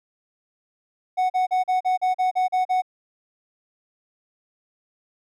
triangle tone bursts, 740 Hz, F#5, in tune, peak -16 dBFS, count 10, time 1.17-2.821 s, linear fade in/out 20 ms, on 130 ms, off 39 ms, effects none

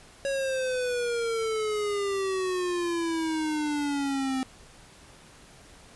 square exponential sweep, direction down, 554.4 to 260 Hz, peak -27 dBFS, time 0.25-4.43 s, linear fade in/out 0 ms, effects pink hiss -52 dBFS RMS until 5.95 s + resampled to 24000 Hz

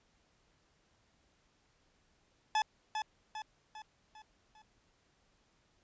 40% pulse tone with echo, 862 Hz, A5, 36 cents flat, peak -27 dBFS, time 2.55-2.62 s, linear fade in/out 2 ms, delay 400 ms, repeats 5, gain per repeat -6 dB, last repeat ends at 4.62 s, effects pink hiss -72 dBFS RMS until 5.83 s + resampled to 16000 Hz

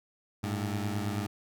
20% pulse beating tone pair, 101.2 / 110.5 Hz, G#2 / A2, -44 / +8 cents, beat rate 9.3 Hz, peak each -27 / -31 dBFS, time 0.43-1.27 s, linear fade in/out 10 ms, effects none

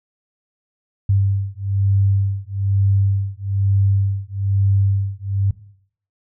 sine beating tone pair, 98 / 99.1 Hz, G2 / G2, 0 / +19 cents, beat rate 1.1 Hz, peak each -18 dBFS, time 1.09-5.51 s, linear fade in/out 5 ms, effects noise-tail reverb RT60 0.6 s tail -17 dB re dry

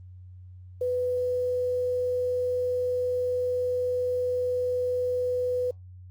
sine tone with quantisation, 498.1 Hz, B4, 15 cents sharp, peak -24 dBFS, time 0.81-5.71 s, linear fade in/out 5 ms, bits 9, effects added 91 Hz sine -43 dBFS peak until 6.1 s + Opus 32 kbps

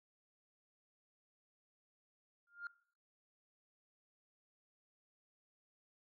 sine tone with exponential growth, 1405 Hz, F6, 10 cents sharp, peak -37 dBFS, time 2.47-2.67 s, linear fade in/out 2 ms, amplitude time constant 42 ms, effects noise-tail reverb RT60 0.6 s tail -22 dB re dry + tanh soft clip ceiling -38 dBFS

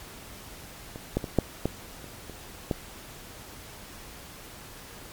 clicks, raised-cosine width 2 ms, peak -25 / -11 / -19 / -6 / -11 / -30 / -27 / -12 dBFS, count 8, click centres 0.959 / 1.17 / 1.242 / 1.387 / 1.656 / 2.043 / 2.297 / 2.712 s, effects pink hiss -45 dBFS RMS until 5.12 s + MP3 96 kbps

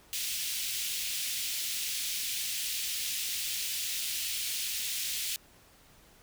pink high-pass noise, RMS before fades -34 dBFS, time 0.13-5.36 s, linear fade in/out 0 ms, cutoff 2600 Hz, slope 24 dB/octave, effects pink hiss -59 dBFS RMS until 6.22 s

